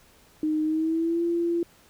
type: tone with pitch glide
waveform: sine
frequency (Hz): 309 to 340.9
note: D#4 to F4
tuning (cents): -12 to -42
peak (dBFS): -22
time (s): 0.43-1.63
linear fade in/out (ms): 2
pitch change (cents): +170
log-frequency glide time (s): 0.63-1.23
effects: pink hiss -57 dBFS RMS until 1.89 s